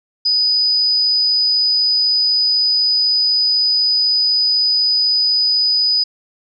sine tone, 4978 Hz, D#8, in tune, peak -12 dBFS, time 0.25-6.04 s, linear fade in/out 10 ms, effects none

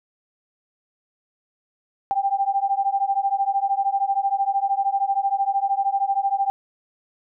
sine beating tone pair, 783 / 796 Hz, G5 / G5, -2 / +26 cents, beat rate 13 Hz, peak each -22 dBFS, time 2.11-6.5 s, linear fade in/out 0 ms, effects none

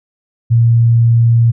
sine tone, 116.54 Hz, A#2, in tune, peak -6 dBFS, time 0.5-1.52 s, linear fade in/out 20 ms, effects none

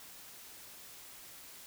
silence, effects white hiss -52 dBFS RMS until 1.66 s

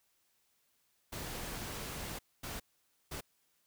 pink noise bursts at uneven times, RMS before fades -42 dBFS, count 3, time 1.12-2.19 / 2.43-2.6 / 3.11-3.21 s, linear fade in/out 10 ms, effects white hiss -75 dBFS RMS until 3.66 s

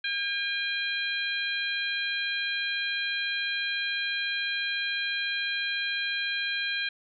harmonic tone, 806 Hz, G5, 48 cents sharp, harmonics 2 / 3 / 4 / 5, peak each -31 / -33 / -34 / -35 dBFS, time 0.04-6.89 s, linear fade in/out 5 ms, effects none

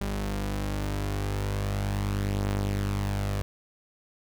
sawtooth tone pair together, 49.8 / 99.8 Hz, G1 / G2, +28 / +32 cents, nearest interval octave, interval 1204 cents, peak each -26 dBFS, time 0.01-3.42 s, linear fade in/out 0 ms, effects none

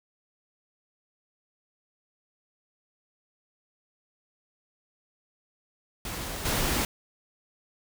pink noise with level steps, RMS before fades -35 / -27 dBFS, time 6.05-6.85 s, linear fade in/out 2 ms, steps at 6.45 s, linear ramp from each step 5 ms, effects none

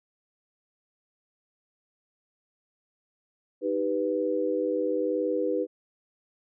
sine chord, Eb augmented, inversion none, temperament equal, 311.1 / 392 / 493.9 Hz, Eb4 / G4 / B4, 0 / 0 / 0 cents, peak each -30 / -30 / -27 dBFS, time 3.61-5.67 s, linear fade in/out 50 ms, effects none

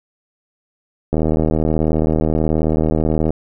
click train, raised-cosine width 2 ms, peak -4 dBFS, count 172, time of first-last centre 1.13-3.306 s, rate 78.6 Hz, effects none

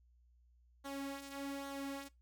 sawtooth tone with flanger, 277.2 Hz, C#4, in tune, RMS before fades -44 dBFS, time 0.84-2.09 s, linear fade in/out 20 ms, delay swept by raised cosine 0.39 to 3.69 ms, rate 1.2 Hz, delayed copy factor -0.55, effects noise-tail reverb RT60 0.2 s tail -20 dB re dry + added 60 Hz sine -65 dBFS peak until 2.21 s

